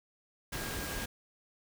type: tone in noise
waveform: sine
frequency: 1623 Hz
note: G#6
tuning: 40 cents flat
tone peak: -45 dBFS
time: 0.52-1.06 s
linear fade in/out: 10 ms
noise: pink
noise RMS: -38 dBFS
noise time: 0.52-1.06 s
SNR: -10 dB
effects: none